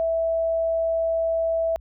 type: tone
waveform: sine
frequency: 657 Hz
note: E5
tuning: 6 cents flat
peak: -20 dBFS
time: 0-1.76 s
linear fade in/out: 0 ms
effects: added 60 Hz sine -44 dBFS peak until 1.8 s

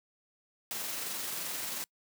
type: noise with amplitude modulation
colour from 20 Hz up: white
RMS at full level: -36 dBFS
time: 0.71-1.84 s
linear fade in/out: 0 ms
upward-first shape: sine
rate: 22.9 Hz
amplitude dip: 25%
effects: noise-tail reverb RT60 0.1 s tail -26 dB re dry + high-pass 150 Hz 12 dB/octave

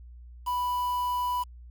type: tone with quantisation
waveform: triangle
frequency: 987.8 Hz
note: B5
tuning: in tune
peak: -24 dBFS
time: 0.46-1.44 s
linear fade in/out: 20 ms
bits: 7
effects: added 60 Hz sine -44 dBFS peak until 1.7 s

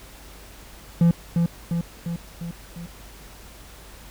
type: tone with echo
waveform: triangle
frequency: 169.6 Hz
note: E3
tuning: 50 cents sharp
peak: -11 dBFS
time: 1.01-1.11 s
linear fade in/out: 2 ms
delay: 350 ms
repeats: 5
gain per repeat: -4 dB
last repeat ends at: 2.86 s
effects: added 50 Hz sine -46 dBFS peak until 4.1 s + pink hiss -46 dBFS RMS until 4.1 s

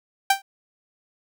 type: tone with exponential decay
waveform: sawtooth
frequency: 784 Hz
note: G5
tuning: in tune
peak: -8 dBFS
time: 0.3-0.42 s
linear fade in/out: 5 ms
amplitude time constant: 26 ms
effects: none

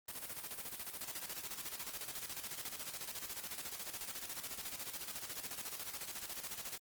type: noise with tremolo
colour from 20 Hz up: white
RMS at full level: -43 dBFS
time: 0.08-6.78 s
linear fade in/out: 5 ms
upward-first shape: square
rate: 14 Hz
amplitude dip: 60%
effects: Opus 24 kbps

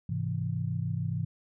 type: chord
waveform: sine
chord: Ab augmented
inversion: none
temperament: equal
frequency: 103.83 / 130.81 / 164.81 Hz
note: Ab2 / C3 / E3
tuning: 0 / 0 / 0 cents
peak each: -33 dBFS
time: 0.09-1.25 s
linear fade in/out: 5 ms
effects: none

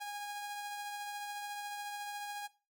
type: tone with tremolo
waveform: sawtooth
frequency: 821 Hz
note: G#5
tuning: 20 cents flat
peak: -35 dBFS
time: 0-2.48 s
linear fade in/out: 20 ms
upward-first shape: triangle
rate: 14 Hz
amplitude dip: 30%
effects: noise-tail reverb RT60 0.3 s tail -18 dB re dry

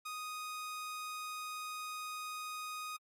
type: tone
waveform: sawtooth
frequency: 1244.5 Hz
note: D#6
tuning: in tune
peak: -37 dBFS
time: 0.05-2.97 s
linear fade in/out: 10 ms
effects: AAC 64 kbps

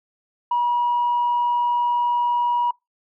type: tone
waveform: sine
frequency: 963 Hz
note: B5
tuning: 44 cents flat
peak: -16 dBFS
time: 0.51-2.71 s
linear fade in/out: 5 ms
effects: noise-tail reverb RT60 0.2 s tail -26 dB re dry + tanh soft clip ceiling -14 dBFS

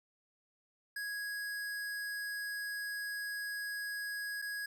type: tone with dropouts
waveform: square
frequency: 1660 Hz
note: G#6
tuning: 1 cent flat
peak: -38 dBFS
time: 0.96-4.66 s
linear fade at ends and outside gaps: 5 ms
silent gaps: 4.418-4.422 s
effects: none

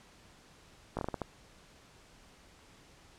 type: slowing click train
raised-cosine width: 1 ms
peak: -20 dBFS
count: 7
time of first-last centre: 0.97-1.217 s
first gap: 18 ms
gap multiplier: 1.33
effects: pink hiss -59 dBFS RMS until 3.18 s + low-pass 8000 Hz 12 dB/octave

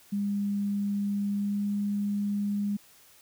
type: tone with pitch glide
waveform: sine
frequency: 202.2 to 203.7 Hz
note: G#3 to G#3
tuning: -46 to -33 cents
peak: -26 dBFS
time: 0.12-2.77 s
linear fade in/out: 10 ms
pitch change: +13 cents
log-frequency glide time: 1.3-1.63 s
effects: white hiss -57 dBFS RMS until 3.21 s

